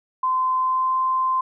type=tone with pitch glide; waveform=sine; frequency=1031 to 1039.4 Hz; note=C6 to C6; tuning=-26 to -12 cents; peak=-18 dBFS; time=0.23-1.41 s; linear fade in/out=5 ms; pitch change=+14 cents; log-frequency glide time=0.58-0.96 s; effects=none